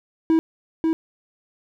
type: tone with echo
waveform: triangle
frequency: 323.4 Hz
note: E4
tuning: 33 cents flat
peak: -12 dBFS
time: 0.3-0.39 s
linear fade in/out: 0 ms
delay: 540 ms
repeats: 1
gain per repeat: -3 dB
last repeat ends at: 0.93 s
effects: none